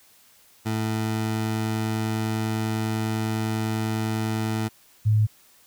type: tone pair in turn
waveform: 20% pulse / sine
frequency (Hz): 110 / 107.49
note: A2 / A2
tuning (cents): 0 / -40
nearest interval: unison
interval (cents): 40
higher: first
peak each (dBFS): -19 / -16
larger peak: second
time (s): 0.65-4.69 / 5.05-5.27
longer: first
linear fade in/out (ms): 20
effects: white hiss -56 dBFS RMS until 5.66 s